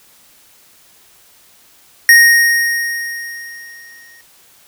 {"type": "tone with exponential decay", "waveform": "square", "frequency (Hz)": 1864.7, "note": "A#6", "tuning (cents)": 0, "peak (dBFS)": -3, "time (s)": [2.09, 4.21], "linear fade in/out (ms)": 1, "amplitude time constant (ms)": 460, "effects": ["white hiss -48 dBFS RMS until 4.67 s"]}